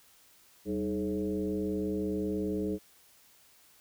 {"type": "tone with frequency modulation", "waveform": "sine", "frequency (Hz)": 309.8, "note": "D#4", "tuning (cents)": -7, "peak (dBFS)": -29, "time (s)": [0.65, 2.79], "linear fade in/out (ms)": 50, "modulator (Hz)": 114, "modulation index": 1.4, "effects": ["white hiss -61 dBFS RMS until 3.8 s"]}